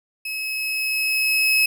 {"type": "tone with level ramp", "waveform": "35% pulse", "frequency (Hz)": 2571, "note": "E7", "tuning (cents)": -44, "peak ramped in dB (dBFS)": [-25, -13], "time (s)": [0.25, 1.66], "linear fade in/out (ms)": 5, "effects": []}